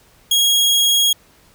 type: tone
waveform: sawtooth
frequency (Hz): 3294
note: G#7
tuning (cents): -15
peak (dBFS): -9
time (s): 0.31-1.13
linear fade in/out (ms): 5
effects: pink hiss -52 dBFS RMS until 1.54 s